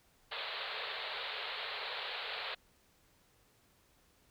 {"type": "band-pass noise", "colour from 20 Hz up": "white", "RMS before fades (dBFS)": -41, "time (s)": [0.31, 2.55], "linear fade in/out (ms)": 10, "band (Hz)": [410, 4300], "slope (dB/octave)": 96, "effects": ["pink hiss -69 dBFS RMS until 4.3 s"]}